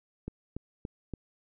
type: click train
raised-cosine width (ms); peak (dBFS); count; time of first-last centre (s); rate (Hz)
3; -23; 4; 0.28-1.137; 3.5
effects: none